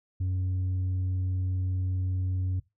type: tone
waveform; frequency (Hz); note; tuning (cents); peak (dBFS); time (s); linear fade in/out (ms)
sine; 92.5; F#2; 0; -23; 0.2-2.6; 10
effects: noise-tail reverb RT60 0.2 s tail -20 dB re dry + tanh soft clip ceiling -25 dBFS